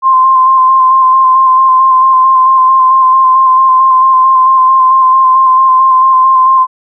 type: tone with vibrato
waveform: sine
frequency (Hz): 1046.5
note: C6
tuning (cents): 0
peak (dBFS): -3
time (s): 0.02-6.67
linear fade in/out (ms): 50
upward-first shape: square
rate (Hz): 4.5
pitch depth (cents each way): 17
effects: none